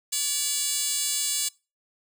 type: tone with high-pass filter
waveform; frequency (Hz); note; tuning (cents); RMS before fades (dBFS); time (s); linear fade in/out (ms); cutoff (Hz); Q
10% pulse; 573; D5; -43; -27; 0.12-1.49; 10; 5800; 2.9
effects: noise-tail reverb RT60 0.3 s tail -24 dB re dry